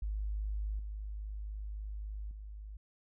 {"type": "tone with level steps", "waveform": "sine", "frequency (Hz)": 51.8, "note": "G#1", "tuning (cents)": -4, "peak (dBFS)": [-33, -38, -43], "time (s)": [0.02, 2.77], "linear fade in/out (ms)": 5, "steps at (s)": [0.79, 2.31], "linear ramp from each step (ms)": 2, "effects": []}